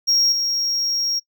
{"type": "tone with level steps", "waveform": "triangle", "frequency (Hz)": 5588, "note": "F8", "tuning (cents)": 0, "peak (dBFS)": [-13, -18], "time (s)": [0.07, 1.2], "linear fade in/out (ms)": 20, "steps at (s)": 0.32, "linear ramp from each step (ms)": 2, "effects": ["noise-tail reverb RT60 0.1 s tail -23 dB re dry"]}